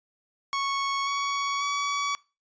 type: tone with pitch steps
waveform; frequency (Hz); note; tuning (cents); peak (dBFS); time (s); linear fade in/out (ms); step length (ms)
sawtooth; 1106 / 1120.8 / 1135.8; C#6 / C#6 / C#6; -4 / +19 / +42; -22; 0.53-2.15; 0; 540
effects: noise-tail reverb RT60 0.3 s tail -22 dB re dry + resampled to 16000 Hz